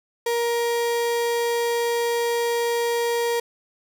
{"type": "tone", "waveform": "35% pulse", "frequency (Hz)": 470.6, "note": "A#4", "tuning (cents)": 16, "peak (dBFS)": -19, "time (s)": [0.26, 3.4], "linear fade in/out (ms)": 5, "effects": []}